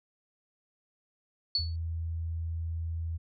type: tone with exponential decay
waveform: sine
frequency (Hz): 4435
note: C#8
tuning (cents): 0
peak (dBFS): -22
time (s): 1.55-1.76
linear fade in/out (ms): 2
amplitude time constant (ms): 45
type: tone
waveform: sine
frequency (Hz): 82.41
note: E2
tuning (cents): 0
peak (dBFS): -31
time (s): 1.58-3.18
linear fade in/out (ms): 20
effects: none